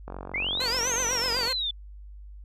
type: click train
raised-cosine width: 1 ms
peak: -23 dBFS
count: 66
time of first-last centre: 0.08-1.475 s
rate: 46.6 Hz
type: linear two-way sweep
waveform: sine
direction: up then down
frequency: 1993 to 6500 to 3448 Hz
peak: -26 dBFS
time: 0.34-1.71 s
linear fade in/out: 5 ms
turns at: 0.93 s
type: tone with vibrato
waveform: 10% pulse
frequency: 487.3 Hz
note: B4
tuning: 23 cents flat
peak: -21 dBFS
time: 0.6-1.53 s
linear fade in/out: 5 ms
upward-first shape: triangle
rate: 8 Hz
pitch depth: 150 cents each way
effects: added 50 Hz sine -41 dBFS peak until 2.44 s + resampled to 32000 Hz

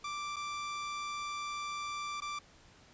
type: tone with dropouts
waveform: sawtooth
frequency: 1174.7 Hz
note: D6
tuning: in tune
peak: -33 dBFS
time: 0.04-2.39 s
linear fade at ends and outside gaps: 5 ms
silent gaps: 0.361-0.365 / 2.204-2.219 s
effects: pink hiss -60 dBFS RMS until 2.93 s + resampled to 16000 Hz

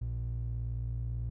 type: ring-modulated tone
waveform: triangle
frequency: 87.31 Hz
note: F2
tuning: in tune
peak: -26 dBFS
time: 0.01-1.3 s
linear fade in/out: 10 ms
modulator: 29.2 Hz
effects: tanh soft clip ceiling -27 dBFS

